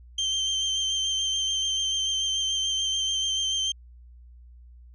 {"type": "tone with vibrato", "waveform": "35% pulse", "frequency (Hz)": 3136, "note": "G7", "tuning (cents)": 0, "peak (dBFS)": -22, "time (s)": [0.18, 3.72], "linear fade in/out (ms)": 5, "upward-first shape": "sine", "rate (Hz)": 6.9, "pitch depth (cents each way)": 20, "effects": ["added 60 Hz sine -46 dBFS peak until 4.94 s", "resampled to 24000 Hz"]}